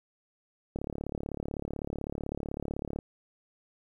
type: click train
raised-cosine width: 2 ms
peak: -21 dBFS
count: 81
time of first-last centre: 0.76-2.988 s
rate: 35.9 Hz
effects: 10-bit